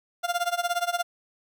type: tone with tremolo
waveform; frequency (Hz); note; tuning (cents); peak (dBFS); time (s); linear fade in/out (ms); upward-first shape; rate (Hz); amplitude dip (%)
30% pulse; 698.5; F5; 0; -19; 0.23-1.03; 20; sine; 17; 90
effects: none